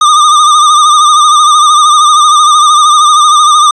square tone with vibrato, 1210 Hz, D#6, 49 cents flat, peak -3 dBFS, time 0.01-3.71 s, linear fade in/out 5 ms, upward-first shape sine, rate 13 Hz, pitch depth 58 cents each way, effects resampled to 22050 Hz + 7-bit

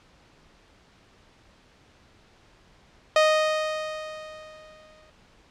sawtooth tone with exponential decay, 621 Hz, D#5, 3 cents flat, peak -12 dBFS, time 3.16-5.1 s, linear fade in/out 2 ms, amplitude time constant 420 ms, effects pink hiss -57 dBFS RMS until 5.5 s + low-pass 5000 Hz 12 dB/octave

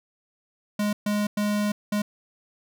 square tone bursts at uneven times, 207.7 Hz, G#3, in tune, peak -23 dBFS, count 4, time 0.79-0.93 / 1.06-1.27 / 1.37-1.72 / 1.92-2.02 s, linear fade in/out 5 ms, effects none

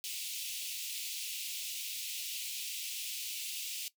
pink high-pass noise, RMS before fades -40 dBFS, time 0.04-3.88 s, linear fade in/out 0 ms, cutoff 2500 Hz, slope 48 dB/octave, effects noise-tail reverb RT60 0.1 s tail -17 dB re dry

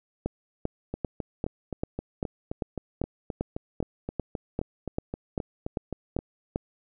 two click trains, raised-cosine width 2 ms, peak -18 / -14 dBFS, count 21 / 17, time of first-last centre 0.94-6.189 / 0.26-6.559 s, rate 3.81 / 2.54 Hz, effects none

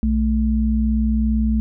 sine tone pair together, 61.45 / 219 Hz, B1 / A3, -8 / -8 cents, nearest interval octave + minor seventh, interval 2200 cents, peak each -18 dBFS, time 0.03-1.6 s, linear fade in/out 0 ms, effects none

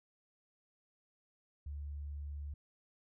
sine tone, 72.4 Hz, D2, 24 cents flat, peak -40 dBFS, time 1.66-2.54 s, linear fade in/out 5 ms, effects none

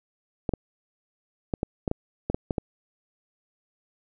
clicks, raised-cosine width 2 ms, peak -12 dBFS, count 10, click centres 0.492 / 0.537 / 1.538 / 1.631 / 1.878 / 1.914 / 2.3 / 2.345 / 2.508 / 2.582 s, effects none

